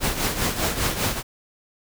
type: noise with tremolo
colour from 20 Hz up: pink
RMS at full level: -21 dBFS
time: 0-1.23 s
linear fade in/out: 50 ms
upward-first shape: triangle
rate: 5 Hz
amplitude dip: 70%
effects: none